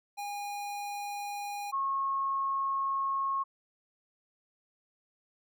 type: tone pair in turn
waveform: square / sine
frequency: 816 / 1089.2 Hz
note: G#5 / C#6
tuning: -31 / -31 cents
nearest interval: perfect fourth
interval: 500 cents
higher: second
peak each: -36 / -28 dBFS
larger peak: second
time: 0.17-1.72 / 1.72-3.44 s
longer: second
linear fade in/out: 20 ms
effects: none